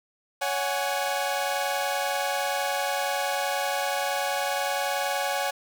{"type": "chord", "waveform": "sawtooth", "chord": "C# suspended fourth", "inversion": "none", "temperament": "equal with one note detuned", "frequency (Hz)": [560.5, 740, 830.6], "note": ["C#5", "F#5", "G#5"], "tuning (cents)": [19, 0, 0], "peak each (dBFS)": -26, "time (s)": [0.41, 5.51], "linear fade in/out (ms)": 10, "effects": ["8-bit"]}